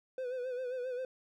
triangle tone with vibrato, 504 Hz, B4, 35 cents sharp, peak -33 dBFS, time 0.18-1.05 s, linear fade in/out 2 ms, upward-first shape sine, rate 7.5 Hz, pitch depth 60 cents each way, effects none

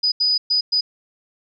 sine tone bursts at uneven times, 4967 Hz, D#8, 4 cents flat, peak -15 dBFS, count 4, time 0.03-0.12 / 0.2-0.38 / 0.5-0.61 / 0.72-0.81 s, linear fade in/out 10 ms, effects none

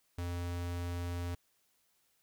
square tone, 87.31 Hz, F2, in tune, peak -36 dBFS, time 0.18-1.35 s, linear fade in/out 5 ms, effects white hiss -74 dBFS RMS until 2.22 s

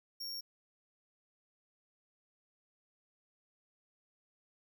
45% pulse tone, 5530 Hz, F8, 18 cents flat, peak -40 dBFS, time 0.2-0.41 s, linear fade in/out 10 ms, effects none

